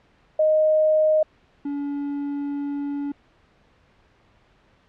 sine / triangle tone pair in turn, 621 / 285.1 Hz, D#5 / C#4, -3 / +49 cents, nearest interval octave + minor second, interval 1348 cents, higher first, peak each -15 / -23 dBFS, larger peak first, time 0.39-1.23 / 1.65-3.12 s, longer second, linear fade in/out 5 ms, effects pink hiss -59 dBFS RMS until 4.88 s + low-pass 3000 Hz 12 dB/octave

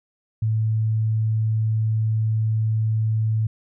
sine tone, 110 Hz, A2, in tune, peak -18 dBFS, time 0.42-3.47 s, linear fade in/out 5 ms, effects none

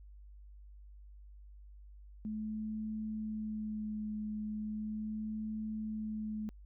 sine tone with vibrato, 214.9 Hz, A3, 41 cents flat, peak -36 dBFS, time 2.25-6.49 s, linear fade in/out 0 ms, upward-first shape sine, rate 0.37 Hz, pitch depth 16 cents each way, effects added 50 Hz sine -51 dBFS peak until 6.65 s

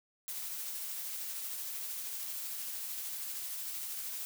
blue noise with tremolo, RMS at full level -39 dBFS, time 0.28-4.25 s, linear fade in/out 0 ms, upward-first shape triangle, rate 13 Hz, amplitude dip 25%, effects none

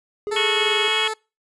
triangle tone with tremolo, 415.3 Hz, G#4, in tune, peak -22 dBFS, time 0.27-0.88 s, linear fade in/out 0 ms, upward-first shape square, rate 18 Hz, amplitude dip 30%
15% pulse tone with pitch glide, 440 to 436.5 Hz, A4 to A4, 0 to -14 cents, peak -18 dBFS, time 0.31-1.14 s, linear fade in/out 10 ms, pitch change -14 cents, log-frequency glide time 0.42-0.69 s
harmonic tone, 366.5 Hz, F#4, 16 cents flat, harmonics 3 / 4 / 5 / 6 / 7 / 8 / 9, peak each -32 / -33 / -32 / -26 / -28 / -28 / -22 dBFS, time 0.36-1.08 s, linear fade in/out 5 ms
effects noise-tail reverb RT60 0.3 s tail -26 dB re dry + resampled to 24000 Hz

